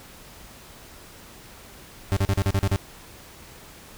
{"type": "tone bursts", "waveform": "40% pulse", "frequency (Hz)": 98, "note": "G2", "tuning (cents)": 0, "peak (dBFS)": -18, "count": 8, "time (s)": [2.12, 2.76], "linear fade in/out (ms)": 0, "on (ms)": 45, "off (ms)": 40, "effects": ["pink hiss -46 dBFS RMS until 3.97 s"]}